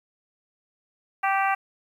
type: harmonic tone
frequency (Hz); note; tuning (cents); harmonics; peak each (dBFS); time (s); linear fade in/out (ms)
390; G4; -9; 2 / 3 / 4 / 5 / 6 / 7; -23 / -27 / -29 / -31 / -33 / -34; 1.23-1.55; 10
effects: 9-bit